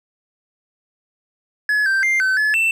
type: tone with pitch steps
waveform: triangle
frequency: 1698 / 1567 / 2100 / 1528 / 1716 / 2673 Hz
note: G#6 / G6 / C7 / G6 / A6 / E7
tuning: +38 / -1 / +6 / -45 / -44 / +23 cents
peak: -13 dBFS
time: 1.69-2.71 s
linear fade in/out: 2 ms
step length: 170 ms
effects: none